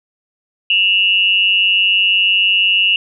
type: tone pair together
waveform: sine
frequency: 2700 / 2894 Hz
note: E7 / F#7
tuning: +41 / -39 cents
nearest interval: minor second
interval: 120 cents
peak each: -13 dBFS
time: 0.7-2.96 s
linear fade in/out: 2 ms
effects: none